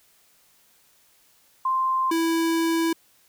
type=tone pair in turn; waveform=sine / square; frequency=1046.5 / 329.6 Hz; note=C6 / E4; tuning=0 / 0 cents; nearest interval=octave + minor sixth; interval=2000 cents; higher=first; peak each=-20 / -21 dBFS; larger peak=first; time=1.65-2.11 / 2.11-2.93 s; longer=second; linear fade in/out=5 ms; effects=white hiss -60 dBFS RMS until 3.28 s